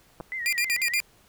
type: clicks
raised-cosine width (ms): 1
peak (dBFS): -23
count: 2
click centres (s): 0.202 / 0.208
type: tone with vibrato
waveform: sine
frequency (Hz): 1975.5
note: B6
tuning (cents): 0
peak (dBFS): -29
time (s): 0.32-0.99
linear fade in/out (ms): 0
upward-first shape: sine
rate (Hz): 6.6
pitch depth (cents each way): 100
type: tone bursts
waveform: sawtooth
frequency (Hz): 2403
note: D7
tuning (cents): +39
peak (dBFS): -19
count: 5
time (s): 0.46-1.002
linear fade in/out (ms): 0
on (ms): 66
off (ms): 53
effects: pink hiss -59 dBFS RMS until 1.28 s